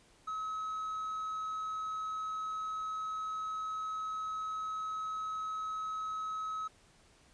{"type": "tone with hard clipping", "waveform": "triangle", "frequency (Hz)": 1283, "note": "E6", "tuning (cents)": -47, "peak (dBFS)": -36, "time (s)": [0.27, 6.68], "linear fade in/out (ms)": 10, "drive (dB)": 5, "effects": ["pink hiss -64 dBFS RMS until 7.33 s", "resampled to 22050 Hz"]}